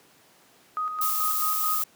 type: tone with tremolo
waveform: sine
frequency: 1250 Hz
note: D#6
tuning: 8 cents sharp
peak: -25 dBFS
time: 0.77-1.82 s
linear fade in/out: 0 ms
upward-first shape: square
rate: 4.6 Hz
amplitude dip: 45%
type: noise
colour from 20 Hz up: violet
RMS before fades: -27 dBFS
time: 1.01-1.84 s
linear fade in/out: 5 ms
effects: pink hiss -57 dBFS RMS until 1.95 s + high-pass 200 Hz 12 dB/octave